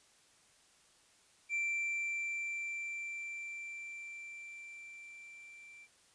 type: tone with level ramp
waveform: triangle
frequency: 2349 Hz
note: D7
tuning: in tune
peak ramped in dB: -30 to -51 dBFS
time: 1.49-5.88 s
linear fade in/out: 50 ms
effects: white hiss -66 dBFS RMS until 6.14 s + resampled to 22050 Hz